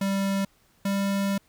square tone pair in turn, 196 / 197.71 Hz, G3 / G3, 0 / +15 cents, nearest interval unison, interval 15 cents, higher second, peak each -24 dBFS, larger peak neither, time 0.01-0.45 / 0.85-1.38 s, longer second, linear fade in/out 5 ms, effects pink hiss -63 dBFS RMS until 1.48 s

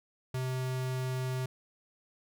square tone, 129 Hz, C3, 24 cents flat, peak -32 dBFS, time 0.34-1.46 s, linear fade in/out 5 ms, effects none

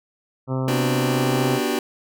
harmonic tone, 130.81 Hz, C3, in tune, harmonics 1 / 2 / 3 / 4 / 5 / 6 / 7 / 8 / 9 / 10, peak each -23 / -27 / -32 / -31 / -37 / -40 / -37 / -41 / -39 / -41 dBFS, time 0.47-1.6 s, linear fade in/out 50 ms
sawtooth chord, G major seventh, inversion first, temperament just, 245 / 294 / 367.5 / 392 Hz, B3 / D4 / F#4 / G4, -14 / +2 / -12 / 0 cents, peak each -22 dBFS, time 0.68-1.79 s, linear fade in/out 2 ms
effects none

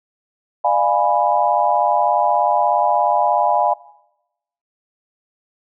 sine chord, D diminished seventh, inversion none, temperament equal with one note detuned, 601.8 / 698.5 / 830.6 / 987.8 Hz, D5 / F5 / Ab5 / Cb6, +42 / 0 / 0 / 0 cents, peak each -21 / -18 / -17 / -20 dBFS, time 0.64-3.74 s, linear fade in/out 10 ms, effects noise-tail reverb RT60 0.9 s tail -21 dB re dry

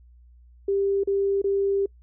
sine tone with dropouts, 395.5 Hz, G4, 15 cents sharp, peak -20 dBFS, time 0.68-1.86 s, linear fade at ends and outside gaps 5 ms, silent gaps 1.036-1.073 / 1.418-1.441 s, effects noise-tail reverb RT60 0.1 s tail -26 dB re dry + added 60 Hz sine -49 dBFS peak until 2.02 s

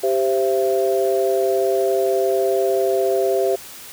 sine chord, C major, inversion second, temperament equal with one note detuned, 392 / 523.3 / 671.2 Hz, G4 / C5 / E5, 0 / 0 / +31 cents, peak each -18 / -21 / -21 dBFS, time 0.03-3.56 s, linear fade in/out 10 ms, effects tanh soft clip ceiling -6 dBFS + white hiss -38 dBFS RMS until 3.92 s

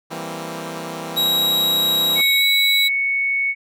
10% pulse chord, C dominant seventh, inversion first, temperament equal, 164.81 / 196 / 233.1 / 261.6 Hz, E3 / G3 / Bb3 / C4, 0 / 0 / 0 / 0 cents, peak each -22 / -27 / -26 / -27 dBFS, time 0.1-2.22 s, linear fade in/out 20 ms
45% pulse tone with pitch glide, 3833 to 3900 Hz, A#7 to B7, +47 to -23 cents, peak -15 dBFS, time 1.16-2.89 s, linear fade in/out 20 ms, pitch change +30 cents, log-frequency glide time 2.37-2.43 s
sine tone, 2217 Hz, C#7, in tune, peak -17 dBFS, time 2.15-3.55 s, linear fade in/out 50 ms
effects none

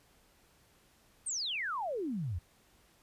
sine exponential sweep, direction down, 8990 to 77.3 Hz, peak -33 dBFS, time 1.26-2.39 s, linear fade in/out 10 ms, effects pink hiss -66 dBFS RMS until 3.02 s + resampled to 32000 Hz

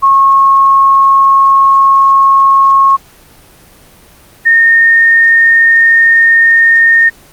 sine tone pair in turn, 1090 / 1833.2 Hz, C#6 / A#6, -29 / -29 cents, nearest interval major sixth, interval 900 cents, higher second, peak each -3 dBFS, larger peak neither, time 0.02-2.97 / 4.45-7.1 s, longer first, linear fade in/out 20 ms, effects pink hiss -40 dBFS RMS until 7.32 s + Opus 24 kbps

